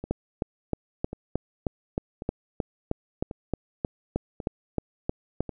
two click trains, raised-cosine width 2 ms, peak -12 / -21 dBFS, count 18 / 6, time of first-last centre 0.11-5.406 / 0.04-5.493 s, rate 3.21 / 0.917 Hz, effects none

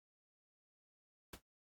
pink noise with exponential decay, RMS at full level -44 dBFS, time 1.33-1.42 s, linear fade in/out 5 ms, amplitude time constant 19 ms, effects AAC 64 kbps

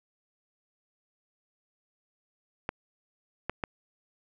clicks, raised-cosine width 0.5 ms, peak -15 dBFS, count 3, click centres 2.691 / 3.496 / 3.638 s, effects none

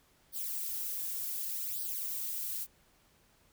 violet noise with flanger, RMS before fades -37 dBFS, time 0.32-2.67 s, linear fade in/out 50 ms, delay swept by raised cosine 0.21 to 3.71 ms, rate 0.67 Hz, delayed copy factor +0.8, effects pink hiss -67 dBFS RMS until 3.52 s

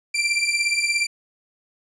sawtooth beating tone pair, 2349 / 2366 Hz, D7 / D7, 0 / +12 cents, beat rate 17 Hz, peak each -19 dBFS, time 0.14-1.07 s, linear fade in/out 10 ms, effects resampled to 22050 Hz

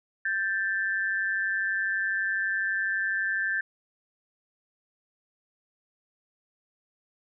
sine tone pair together, 1568 / 1760 Hz, G6 / A6, 0 / 0 cents, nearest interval major second, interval 200 cents, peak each -28 dBFS, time 0.25-3.61 s, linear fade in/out 5 ms, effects none

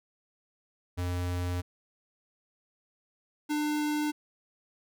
square tone pair in turn, 89 / 299.4 Hz, F2 / D4, +33 / +33 cents, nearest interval octave + major sixth, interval 2100 cents, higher second, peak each -30 / -28 dBFS, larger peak second, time 0.97-1.62 / 3.49-4.12 s, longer first, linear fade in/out 20 ms, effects none

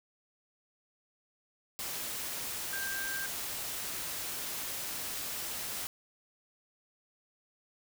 sine tone in noise, 1584 Hz, G6, 18 cents sharp, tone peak -36 dBFS, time 2.73-3.26 s, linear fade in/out 0 ms, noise white, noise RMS -38 dBFS, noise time 1.79-5.87 s, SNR -1 dB, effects none

